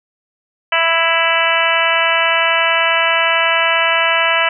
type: harmonic tone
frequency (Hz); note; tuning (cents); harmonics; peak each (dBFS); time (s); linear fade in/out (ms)
330.6; E4; +5; 2 / 3 / 4 / 5 / 6 / 7 / 8 / 9; -20 / -20 / -20 / -20 / -20 / -20 / -20 / -20; 0.72-4.49; 5
effects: none